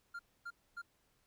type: tone bursts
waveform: triangle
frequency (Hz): 1396.9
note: F6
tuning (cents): 0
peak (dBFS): -40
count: 3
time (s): 0.14-0.819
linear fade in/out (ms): 10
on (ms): 53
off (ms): 260
effects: pink hiss -75 dBFS RMS until 1.26 s